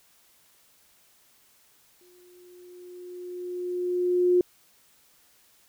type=tone with exponential growth; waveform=sine; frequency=358.1 Hz; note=F4; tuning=43 cents sharp; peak=-16 dBFS; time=2.01-4.41 s; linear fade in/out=2 ms; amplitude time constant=520 ms; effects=white hiss -61 dBFS RMS until 5.68 s